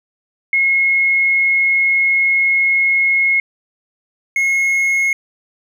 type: tone pair in turn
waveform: sine / triangle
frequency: 2166 / 2166 Hz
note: C#7 / C#7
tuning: -41 / -41 cents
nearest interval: unison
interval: 0 cents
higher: neither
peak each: -11 dBFS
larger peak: neither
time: 0.53-3.4 / 4.36-5.13 s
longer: first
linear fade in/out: 2 ms
effects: none